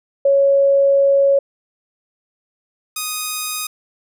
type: tone pair in turn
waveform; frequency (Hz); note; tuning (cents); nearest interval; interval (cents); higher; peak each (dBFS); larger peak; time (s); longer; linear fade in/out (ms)
sine / 5% pulse; 554.4 / 1244.6; C#5 / D#6; 0 / 0; octave + major second; 1400; second; -10; neither; 0.25-1.39 / 2.96-3.67; first; 5
effects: none